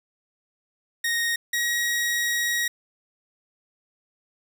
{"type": "tone pair in turn", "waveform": "sawtooth", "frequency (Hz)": [1864.7, 1897.3], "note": ["A#6", "A#6"], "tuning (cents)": [0, 30], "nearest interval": "unison", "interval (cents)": 30, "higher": "second", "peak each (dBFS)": -19, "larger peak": "neither", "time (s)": [[1.04, 1.36], [1.53, 2.68]], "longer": "second", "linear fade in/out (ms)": 5, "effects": []}